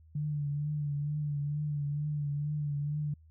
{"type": "tone with vibrato", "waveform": "sine", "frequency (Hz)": 146.83, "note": "D3", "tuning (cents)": 0, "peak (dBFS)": -30, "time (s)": [0.15, 3.14], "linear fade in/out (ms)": 5, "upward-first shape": "triangle", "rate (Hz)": 2.2, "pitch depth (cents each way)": 47, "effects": ["added 79 Hz sine -55 dBFS peak until 3.3 s"]}